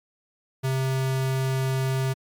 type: tone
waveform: square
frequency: 132.3 Hz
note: C3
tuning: 20 cents sharp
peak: -23 dBFS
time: 0.63-2.14 s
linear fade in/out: 20 ms
effects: MP3 96 kbps